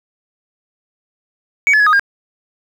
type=tone with pitch steps; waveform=sine; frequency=2255 / 1718 / 1677 / 1245 / 1613 Hz; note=C#7 / A6 / G#6 / D#6 / G6; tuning=+29 / -42 / +16 / +1 / +49 cents; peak=-6 dBFS; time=1.67-1.995 s; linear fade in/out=0 ms; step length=65 ms; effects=tanh soft clip ceiling -7 dBFS + 7-bit